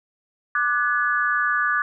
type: tone cluster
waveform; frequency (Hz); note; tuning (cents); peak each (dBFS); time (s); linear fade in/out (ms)
sine; 1183 / 1477 / 1704; D6 / F#6 / G#6; +12 / -3 / +44; -23; 0.55-1.82; 2
effects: none